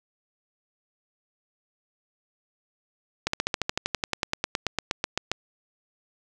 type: slowing click train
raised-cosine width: 0.2 ms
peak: -7 dBFS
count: 22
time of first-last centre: 3.27-5.316 s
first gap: 64 ms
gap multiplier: 1.04
effects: none